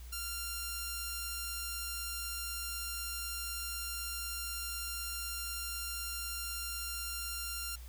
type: tone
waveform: 5% pulse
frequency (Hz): 1388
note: F6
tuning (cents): -11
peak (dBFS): -26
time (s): 0.12-7.76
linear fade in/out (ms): 10
effects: added 60 Hz sine -45 dBFS peak until 7.88 s + white hiss -58 dBFS RMS until 7.88 s